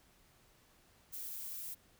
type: noise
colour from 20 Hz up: violet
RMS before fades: -44 dBFS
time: 1.12-1.75 s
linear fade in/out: 20 ms
effects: pink hiss -67 dBFS RMS until 1.99 s